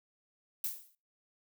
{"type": "noise with exponential decay", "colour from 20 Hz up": "violet", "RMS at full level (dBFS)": -32, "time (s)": [0.64, 0.95], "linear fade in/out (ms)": 1, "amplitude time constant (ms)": 66, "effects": ["noise-tail reverb RT60 0.3 s tail -22 dB re dry"]}